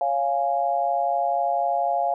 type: chord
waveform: sine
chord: Db major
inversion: none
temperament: equal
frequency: 554.4 / 698.5 / 830.6 Hz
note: Db5 / F5 / Ab5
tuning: 0 / 0 / 0 cents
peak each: -28 / -22 / -26 dBFS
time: 0.01-2.14 s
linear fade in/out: 2 ms
effects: none